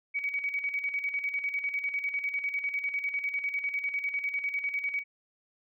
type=tone with tremolo; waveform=sine; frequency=2262 Hz; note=C#7; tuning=34 cents sharp; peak=-27 dBFS; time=0.14-5.04 s; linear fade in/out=20 ms; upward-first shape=square; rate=10 Hz; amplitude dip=60%; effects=none